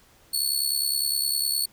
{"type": "tone with amplitude modulation", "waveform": "20% pulse", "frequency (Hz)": 4413, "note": "C#8", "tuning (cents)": -9, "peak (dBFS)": -14, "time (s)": [0.33, 1.66], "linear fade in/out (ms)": 10, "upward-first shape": "sine", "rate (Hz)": 69.8, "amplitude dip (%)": 70, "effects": ["pink hiss -57 dBFS RMS until 1.72 s"]}